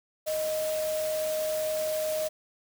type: tone in noise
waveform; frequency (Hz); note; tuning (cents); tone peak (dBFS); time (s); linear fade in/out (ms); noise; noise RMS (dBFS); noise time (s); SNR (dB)
sine; 622.3; D#5; 0; -27; 0.26-2.29; 20; white; -38; 0.26-2.29; +8
effects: none